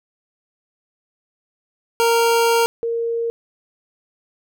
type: tone pair in turn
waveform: 25% pulse / sine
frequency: 463.7 / 463.7 Hz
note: A#4 / A#4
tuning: -9 / -9 cents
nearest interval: unison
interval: 0 cents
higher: neither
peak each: -10 / -19 dBFS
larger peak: first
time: 2-2.66 / 2.83-3.3 s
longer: first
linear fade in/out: 0 ms
effects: none